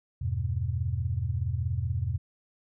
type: chord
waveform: sine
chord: E minor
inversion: none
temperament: just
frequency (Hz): 82.41 / 98.89 / 123.61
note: E2 / G2 / B2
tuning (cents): 0 / +16 / +2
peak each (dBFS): -31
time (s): 0.21-2.18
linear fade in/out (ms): 10
effects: none